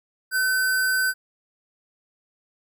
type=tone with sample-and-hold; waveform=sine; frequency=1519 Hz; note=F#6; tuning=45 cents sharp; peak=-19 dBFS; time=0.31-1.14 s; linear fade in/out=50 ms; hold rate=6300 Hz; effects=none